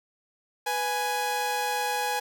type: tone pair together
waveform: sawtooth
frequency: 494.4 / 831.5 Hz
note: B4 / G#5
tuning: +2 / +2 cents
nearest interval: major sixth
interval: 900 cents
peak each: -29 / -23 dBFS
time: 0.66-2.2 s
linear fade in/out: 10 ms
effects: 9-bit